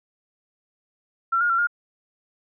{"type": "tone with pitch steps", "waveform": "sine", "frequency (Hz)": [1356, 1426, 1359, 1418], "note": ["E6", "F6", "F6", "F6"], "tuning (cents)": [49, 36, -48, 26], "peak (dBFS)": -18, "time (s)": [1.32, 1.672], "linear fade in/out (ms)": 10, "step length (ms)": 88, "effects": []}